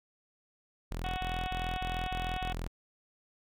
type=tone bursts; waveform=sawtooth; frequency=41.99 Hz; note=E1; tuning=33 cents sharp; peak=-31 dBFS; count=6; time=0.91-2.675 s; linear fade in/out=0 ms; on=260 ms; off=41 ms
type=harmonic tone; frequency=370 Hz; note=F#4; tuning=in tune; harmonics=2 / 3 / 4 / 5 / 6 / 7 / 8 / 9 / 10; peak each=-36 / -48 / -47 / -49 / -50 / -45 / -48 / -47 / -53 dBFS; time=1.04-2.53 s; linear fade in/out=5 ms
effects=none